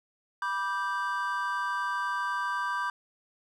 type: chord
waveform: triangle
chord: G major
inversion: first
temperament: just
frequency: 980 / 1176 / 1568 Hz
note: B5 / D6 / G6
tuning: -14 / +2 / 0 cents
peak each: -31 dBFS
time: 0.42-2.9 s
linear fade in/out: 2 ms
effects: none